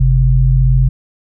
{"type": "tone pair together", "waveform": "sine", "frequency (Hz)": [48.56, 130.81], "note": ["G1", "C3"], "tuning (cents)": [-16, 0], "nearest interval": "octave + perfect fourth", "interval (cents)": 1716, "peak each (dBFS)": -10, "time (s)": [0, 0.89], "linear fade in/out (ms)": 10, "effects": []}